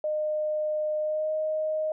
sine tone with pitch glide, 611 to 622 Hz, D#5 to D#5, -32 to -1 cents, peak -25 dBFS, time 0.04-1.92 s, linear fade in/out 2 ms, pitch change +31 cents, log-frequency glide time 1-1.32 s, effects none

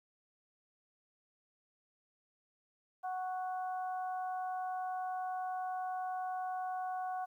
harmonic tone, 370 Hz, F#4, in tune, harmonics 2 / 3 / 4, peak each -36 / -47 / -50 dBFS, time 3.03-7.26 s, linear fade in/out 20 ms, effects 12-bit

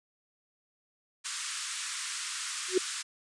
white band-pass noise, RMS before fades -37 dBFS, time 1.24-3.03 s, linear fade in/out 20 ms, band 1100 to 9400 Hz, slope 48 dB/octave
sine tone with exponential growth, 370 Hz, F#4, in tune, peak -18 dBFS, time 2.68-2.78 s, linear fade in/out 5 ms, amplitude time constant 21 ms
effects resampled to 24000 Hz

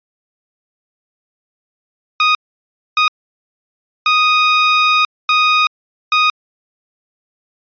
20% pulse tone bursts at uneven times, 1244.5 Hz, D#6, in tune, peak -5 dBFS, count 5, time 2.2-2.35 / 2.97-3.08 / 4.06-5.05 / 5.29-5.67 / 6.12-6.3 s, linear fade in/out 2 ms, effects resampled to 11025 Hz

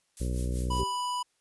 violet noise with tremolo, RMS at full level -38 dBFS, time 0.17-0.81 s, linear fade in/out 0 ms, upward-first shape sine, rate 5.3 Hz, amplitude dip 70%
harmonic tone, 61.74 Hz, B1, in tune, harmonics 1 / 2 / 3 / 4 / 5 / 6 / 7 / 8 / 9, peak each -29 / -35 / -39 / -41 / -43 / -45 / -46 / -47 / -48 dBFS, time 0.2-0.84 s, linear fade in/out 10 ms
square tone, 987.8 Hz, B5, in tune, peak -30 dBFS, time 0.7-1.23 s, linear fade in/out 10 ms
sine tone with exponential decay, 388.3 Hz, G4, 16 cents flat, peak -28 dBFS, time 0.79-0.99 s, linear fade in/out 5 ms, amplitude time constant 43 ms
effects white hiss -73 dBFS RMS until 1.4 s + resampled to 24000 Hz

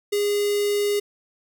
square tone with notch filter, 410 Hz, G#4, 22 cents flat, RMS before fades -22 dBFS, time 0.12-1 s, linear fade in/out 10 ms, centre 1100 Hz, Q 0.63, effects none

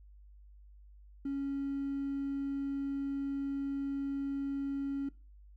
triangle tone with hard clipping, 277.2 Hz, C#4, in tune, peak -33 dBFS, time 1.25-5.09 s, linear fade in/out 5 ms, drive 4 dB, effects noise-tail reverb RT60 0.3 s tail -20 dB re dry + added 50 Hz sine -53 dBFS peak until 5.56 s

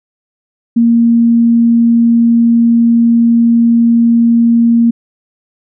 sine tone, 233 Hz, A#3, 1 cent flat, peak -5 dBFS, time 0.76-4.91 s, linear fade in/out 10 ms, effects none

